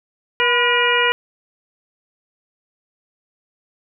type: harmonic tone with a mistuned harmonic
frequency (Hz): 480.6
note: B4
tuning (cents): -47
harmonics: 1 / 2 / 3 / 4 / 5 / 6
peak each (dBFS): -21 / -21 / -21 / -21 / -21 / -21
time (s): 0.4-1.12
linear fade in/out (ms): 0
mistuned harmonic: 2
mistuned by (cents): +58
effects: none